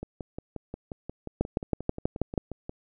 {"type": "two click trains", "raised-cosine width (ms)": 2, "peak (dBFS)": [-11, -22], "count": [7, 16], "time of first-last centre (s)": [[1.41, 2.378], [0.03, 2.694]], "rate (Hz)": [6.2, 5.63], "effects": []}